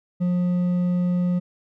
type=tone with hard clipping; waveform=triangle; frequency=178.2 Hz; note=F3; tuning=35 cents sharp; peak=-20 dBFS; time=0.2-1.4 s; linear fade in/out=20 ms; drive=7 dB; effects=none